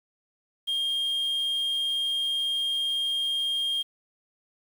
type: tone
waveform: sine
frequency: 3219 Hz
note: G7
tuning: 45 cents sharp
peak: -22 dBFS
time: 0.67-3.83 s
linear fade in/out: 20 ms
effects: tanh soft clip ceiling -24 dBFS + 8-bit